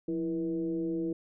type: tone with frequency modulation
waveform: sine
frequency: 329.6 Hz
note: E4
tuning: in tune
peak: -29 dBFS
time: 0.08-1.13 s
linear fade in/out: 5 ms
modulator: 153 Hz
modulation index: 0.69
effects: none